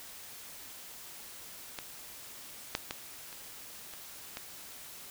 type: clicks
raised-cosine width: 0.2 ms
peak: -20 / -12 / -18 / -30 / -29 / -21 dBFS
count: 6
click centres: 1.788 / 2.751 / 2.909 / 3.328 / 3.937 / 4.371 s
effects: white hiss -48 dBFS RMS until 5.1 s